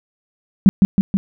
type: tone with echo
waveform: sine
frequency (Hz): 194.2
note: G3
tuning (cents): -16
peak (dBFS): -3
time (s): 0.66-0.69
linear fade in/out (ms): 0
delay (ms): 160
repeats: 3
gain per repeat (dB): -3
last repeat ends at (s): 1.17
effects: none